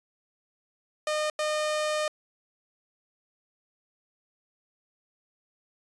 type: tone bursts at uneven times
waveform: sawtooth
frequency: 610 Hz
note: D#5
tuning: 34 cents flat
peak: -22 dBFS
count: 2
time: 1.07-1.3 / 1.39-2.08 s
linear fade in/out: 2 ms
effects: resampled to 22050 Hz